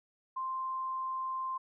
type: tone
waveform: sine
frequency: 1046.5 Hz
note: C6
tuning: in tune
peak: -33 dBFS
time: 0.36-1.58 s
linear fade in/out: 10 ms
effects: none